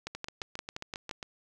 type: two click trains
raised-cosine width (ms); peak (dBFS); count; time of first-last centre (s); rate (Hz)
0.2; -19 / -21; 7 / 9; 0.07-1.112 / 0.15-1.228; 5.76 / 7.42
effects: none